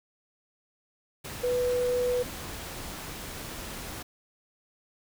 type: tone in noise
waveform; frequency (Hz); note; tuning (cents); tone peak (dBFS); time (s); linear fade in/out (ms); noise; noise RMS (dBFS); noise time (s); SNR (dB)
sine; 493.9; B4; 0; -24; 1.43-2.23; 10; pink; -39; 1.24-4.03; +12
effects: none